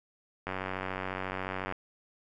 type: click train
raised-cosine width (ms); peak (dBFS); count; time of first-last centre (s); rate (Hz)
0.5; -19; 119; 0.47-1.724; 94.1
effects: none